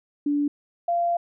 sine tone pair in turn, 290 / 689.7 Hz, D4 / F5, -22 / -22 cents, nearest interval octave + minor third, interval 1500 cents, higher second, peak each -20 dBFS, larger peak neither, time 0.26-0.48 / 0.88-1.17 s, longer second, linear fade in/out 5 ms, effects none

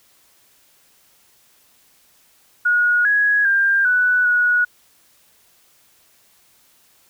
sine tone with pitch steps, 1448 / 1667 / 1595 / 1484 / 1460 Hz, F#6 / G#6 / G6 / F#6 / F#6, -38 / +6 / +30 / +5 / -24 cents, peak -13 dBFS, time 2.65-4.65 s, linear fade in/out 10 ms, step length 400 ms, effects white hiss -56 dBFS RMS until 7.09 s

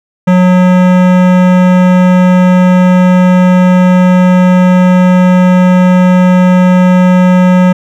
sine tone with hard clipping, 182.1 Hz, F#3, 27 cents flat, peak -5 dBFS, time 0.27-7.73 s, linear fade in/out 10 ms, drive 18 dB, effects none

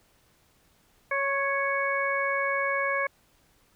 harmonic tone with a mistuned harmonic, 555 Hz, C#5, 2 cents sharp, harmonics 1 / 2 / 3 / 4, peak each -30 / -30 / -30 / -30 dBFS, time 1.11-3.07 s, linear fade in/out 5 ms, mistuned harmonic 2, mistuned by -17 cents, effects pink hiss -64 dBFS RMS until 3.75 s

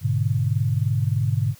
sine chord, G# diminished, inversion none, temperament equal, 103.83 / 123.47 / 146.83 Hz, G#2 / B2 / D3, 0 / 0 / 0 cents, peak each -22 / -23 / -25 dBFS, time 0.01-1.55 s, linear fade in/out 50 ms, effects white hiss -51 dBFS RMS until 1.59 s

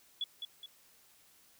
sine tone with echo, 3396 Hz, G#7, 38 cents sharp, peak -32 dBFS, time 0.21-0.24 s, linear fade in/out 2 ms, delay 210 ms, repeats 2, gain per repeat -6 dB, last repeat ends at 0.66 s, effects white hiss -64 dBFS RMS until 1.59 s

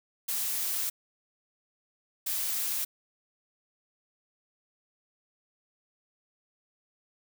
blue noise bursts at uneven times, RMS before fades -31 dBFS, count 2, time 0.28-0.9 / 2.26-2.85 s, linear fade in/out 10 ms, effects none

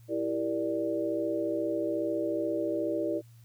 sine chord, E half-diminished seventh, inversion none, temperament equal, 329.6 / 392 / 466.2 / 587.3 Hz, E4 / G4 / Bb4 / D5, 0 / 0 / 0 / 0 cents, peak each -31 / -36 / -36 / -32 dBFS, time 0.08-3.22 s, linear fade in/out 50 ms, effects added 116 Hz sine -51 dBFS peak until 3.44 s + white hiss -66 dBFS RMS until 3.44 s

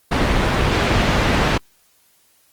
pink low-pass noise, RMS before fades -17 dBFS, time 0.11-1.58 s, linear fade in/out 10 ms, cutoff 3200 Hz, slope 12 dB/octave, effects white hiss -58 dBFS RMS until 2.52 s + Opus 24 kbps

